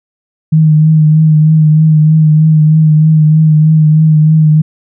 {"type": "tone with vibrato", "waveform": "sine", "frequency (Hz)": 155.56, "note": "D#3", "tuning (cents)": 0, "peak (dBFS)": -3, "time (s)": [0.52, 4.62], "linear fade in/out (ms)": 10, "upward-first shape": "triangle", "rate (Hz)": 3.2, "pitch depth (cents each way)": 34, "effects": []}